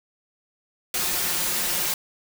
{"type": "noise with comb filter", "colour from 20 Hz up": "white", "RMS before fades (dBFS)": -25, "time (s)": [0.94, 1.94], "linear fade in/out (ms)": 2, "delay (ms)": 5.6, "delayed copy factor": 0.95, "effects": []}